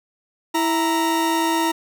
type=tone pair together; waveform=40% pulse; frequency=329.6 / 932.2 Hz; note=E4 / A#5; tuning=0 / 0 cents; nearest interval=octave + tritone; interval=1800 cents; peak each=-20 dBFS; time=0.54-1.72 s; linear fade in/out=10 ms; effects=none